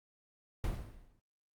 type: noise with exponential decay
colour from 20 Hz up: brown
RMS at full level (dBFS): -31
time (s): 0.64-1.2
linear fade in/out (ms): 2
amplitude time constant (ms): 120
effects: noise-tail reverb RT60 0.1 s tail -19 dB re dry + Opus 48 kbps